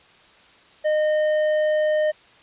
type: tone with tanh clipping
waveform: triangle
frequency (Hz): 613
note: D#5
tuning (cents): -26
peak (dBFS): -19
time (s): 0.84-2.12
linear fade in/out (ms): 20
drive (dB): 12
effects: white hiss -52 dBFS RMS until 2.42 s + resampled to 8000 Hz